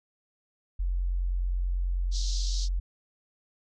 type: tone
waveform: sine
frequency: 44.68 Hz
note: F1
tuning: 40 cents sharp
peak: -25 dBFS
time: 0.79-2.8 s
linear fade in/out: 10 ms
type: band-pass noise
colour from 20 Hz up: pink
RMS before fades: -38 dBFS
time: 2.11-2.69 s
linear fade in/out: 50 ms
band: 3800 to 6500 Hz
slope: 48 dB/octave
effects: none